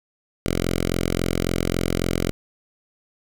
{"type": "tone with notch filter", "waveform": "5% pulse", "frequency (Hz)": 43.65, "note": "F1", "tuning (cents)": 0, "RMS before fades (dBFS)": -23, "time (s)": [0.46, 2.31], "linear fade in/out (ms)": 0, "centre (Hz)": 990, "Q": 1.3, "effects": []}